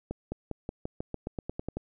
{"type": "accelerating click train", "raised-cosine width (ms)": 2, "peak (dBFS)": -20, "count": 13, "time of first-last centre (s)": [0.11, 1.77], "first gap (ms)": 210, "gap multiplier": 0.92, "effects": []}